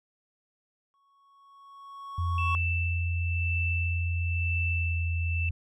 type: tone with exponential growth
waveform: triangle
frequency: 1108.7 Hz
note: C#6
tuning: in tune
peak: -25 dBFS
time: 0.94-2.55 s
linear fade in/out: 0 ms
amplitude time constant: 350 ms
type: tone with pitch glide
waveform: sine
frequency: 86 to 84.38 Hz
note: F2 to E2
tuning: -26 to +41 cents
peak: -26 dBFS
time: 2.18-5.51 s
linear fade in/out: 5 ms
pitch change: -33 cents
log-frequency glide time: 4.67-4.88 s
type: tone with tremolo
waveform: sine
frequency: 2653 Hz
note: E7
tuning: 10 cents sharp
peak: -29 dBFS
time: 2.38-5.49 s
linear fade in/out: 2 ms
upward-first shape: sine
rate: 1 Hz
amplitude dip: 60%
effects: none